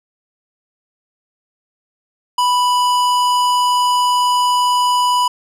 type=tone with hard clipping; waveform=sine; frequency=987.8 Hz; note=B5; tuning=in tune; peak=-14 dBFS; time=2.38-5.28 s; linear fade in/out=5 ms; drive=16 dB; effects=none